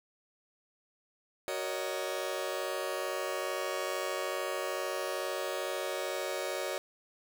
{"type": "chord", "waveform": "sawtooth", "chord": "D# minor seventh", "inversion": "first", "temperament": "just", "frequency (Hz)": [373.4, 466.7, 560, 622.3], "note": ["F#4", "A#4", "C#5", "D#5"], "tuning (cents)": [16, 2, 18, 0], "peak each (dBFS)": [-35, -37, -33, -35], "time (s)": [1.48, 6.78], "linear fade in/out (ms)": 0, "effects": []}